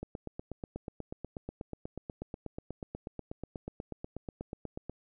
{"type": "click train", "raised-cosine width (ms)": 2, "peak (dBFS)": -25, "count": 41, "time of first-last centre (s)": [0.03, 4.896], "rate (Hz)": 8.22, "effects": []}